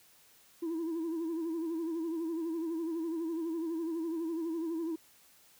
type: tone with vibrato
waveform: sine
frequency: 328.8 Hz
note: E4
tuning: 4 cents flat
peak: -30 dBFS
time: 0.62-4.96 s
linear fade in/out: 10 ms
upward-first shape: sine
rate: 12 Hz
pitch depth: 69 cents each way
effects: tanh soft clip ceiling -31 dBFS + white hiss -62 dBFS RMS until 5.59 s